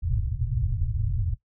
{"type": "low-pass noise", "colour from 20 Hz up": "white", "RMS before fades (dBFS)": -26, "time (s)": [0.02, 1.35], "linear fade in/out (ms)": 20, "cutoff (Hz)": 130, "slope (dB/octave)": 96, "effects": ["noise-tail reverb RT60 0.1 s tail -17 dB re dry"]}